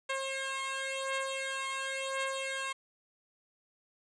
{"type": "beating tone pair", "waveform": "10% pulse", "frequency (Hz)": [536, 536.94], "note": ["C5", "C5"], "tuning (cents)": [42, 45], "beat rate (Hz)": 0.94, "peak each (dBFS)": [-27, -30], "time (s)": [0.09, 2.73], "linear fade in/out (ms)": 10, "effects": ["resampled to 22050 Hz"]}